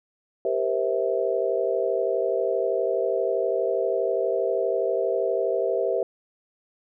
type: chord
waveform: sine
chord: C dominant seventh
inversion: second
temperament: just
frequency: 392.4 / 470.9 / 523.3 / 654.1 Hz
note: G4 / Bb4 / C5 / E5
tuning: +2 / +18 / 0 / -14 cents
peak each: -27 dBFS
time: 0.45-6.03 s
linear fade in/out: 2 ms
effects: none